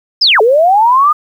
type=linear two-way sweep; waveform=sine; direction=down then up; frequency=5360 to 415.3 to 1240 Hz; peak=-5 dBFS; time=0.21-1.13 s; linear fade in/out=10 ms; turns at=0.41 s; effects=7-bit